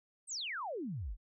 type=exponential sweep; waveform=sine; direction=down; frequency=9100 to 36.71 Hz; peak=-37 dBFS; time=0.27-1.17 s; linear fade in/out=50 ms; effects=none